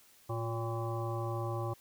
harmonic tone with a mistuned harmonic, 113.9 Hz, A#2, 40 cents flat, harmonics 1 / 3 / 5 / 7 / 9 / 10, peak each -35 / -40 / -42 / -43 / -45 / -45 dBFS, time 0.29-1.74 s, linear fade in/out 10 ms, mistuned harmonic 3, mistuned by +55 cents, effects white hiss -62 dBFS RMS until 1.8 s

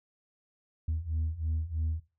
sine beating tone pair, 77.78 / 80.88 Hz, D#2 / E2, 0 / -32 cents, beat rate 3.1 Hz, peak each -32 / -30 dBFS, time 0.88-2 s, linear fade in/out 5 ms, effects noise-tail reverb RT60 0.3 s tail -17 dB re dry + tanh soft clip ceiling -25 dBFS

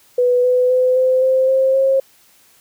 sine tone with pitch steps, 493.9 / 500.8 / 507.8 / 514.9 / 522.1 / 529.3 / 536.7 Hz, B4 / B4 / B4 / C5 / C5 / C5 / C5, 0 / +24 / +48 / -28 / -4 / +20 / +44 cents, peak -11 dBFS, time 0.18-2 s, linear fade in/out 5 ms, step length 260 ms, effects white hiss -52 dBFS RMS until 2.6 s

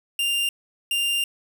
45% pulse tone bursts at uneven times, 2794 Hz, F7, in tune, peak -21 dBFS, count 2, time 0.19-0.49 / 0.91-1.24 s, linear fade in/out 2 ms, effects none

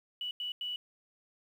sine tone bursts at uneven times, 2951 Hz, F#7, 5 cents flat, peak -34 dBFS, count 3, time 0.21-0.31 / 0.4-0.52 / 0.61-0.76 s, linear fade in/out 2 ms, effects 10-bit

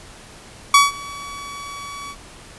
sawtooth tone with ADSR envelope, 1134 Hz, C#6, 39 cents sharp, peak -3 dBFS, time 0.74-2.16 s, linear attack 3 ms, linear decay 170 ms, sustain -24 dB, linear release 58 ms, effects pink hiss -42 dBFS RMS until 2.58 s + resampled to 24000 Hz

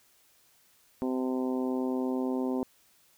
harmonic tone, 128.7 Hz, C3, 28 cents flat, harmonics 2 / 3 / 4 / 5 / 6 / 7 / 8, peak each -29 / -34 / -38 / -43 / -45 / -43 / -49 dBFS, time 1.02-2.63 s, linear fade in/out 0 ms, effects white hiss -64 dBFS RMS until 3.17 s

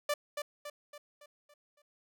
sawtooth tone with echo, 587.3 Hz, D5, in tune, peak -25 dBFS, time 0.09-0.14 s, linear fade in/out 5 ms, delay 280 ms, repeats 6, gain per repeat -6 dB, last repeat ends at 1.82 s, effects none

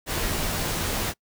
pink noise with comb filter, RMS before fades -27 dBFS, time 0.06-1.14 s, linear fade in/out 50 ms, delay 16 ms, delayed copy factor -0.5, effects noise-tail reverb RT60 0.1 s tail -24 dB re dry

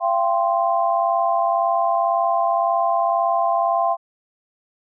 sine chord, F suspended second, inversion none, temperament equal with one note detuned, 682.1 / 784 / 1046.5 Hz, F5 / G5 / C6, -41 / 0 / 0 cents, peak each -19 / -22 / -22 dBFS, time 0-3.97 s, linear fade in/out 50 ms, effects none

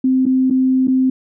sine tone with dropouts, 260 Hz, C4, 11 cents flat, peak -11 dBFS, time 0.04-1.1 s, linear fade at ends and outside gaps 5 ms, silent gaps 0.256-0.263 / 0.501-0.507 / 0.873-0.88 s, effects none

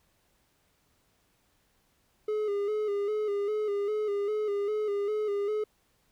triangle tone with vibrato, 415.3 Hz, G#4, in tune, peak -25 dBFS, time 2.28-5.64 s, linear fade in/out 5 ms, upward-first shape square, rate 2.5 Hz, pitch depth 45 cents each way, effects pink hiss -70 dBFS RMS until 6.11 s

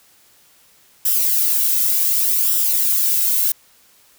violet noise with flanger, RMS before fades -17 dBFS, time 1.05-3.52 s, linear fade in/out 5 ms, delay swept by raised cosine 0.45 to 1.75 ms, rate 0.67 Hz, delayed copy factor -0.5, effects white hiss -53 dBFS RMS until 4.18 s

